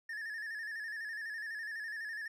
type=tone with vibrato; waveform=triangle; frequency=1760 Hz; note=A6; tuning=in tune; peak=-37 dBFS; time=0.09-2.28 s; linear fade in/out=5 ms; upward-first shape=square; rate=12 Hz; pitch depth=58 cents each way; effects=none